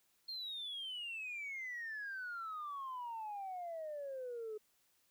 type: exponential sweep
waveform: sine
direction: down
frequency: 4262 to 421.1 Hz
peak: -40 dBFS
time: 0.28-4.58 s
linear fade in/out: 10 ms
effects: tanh soft clip ceiling -38 dBFS + white hiss -75 dBFS RMS until 5.1 s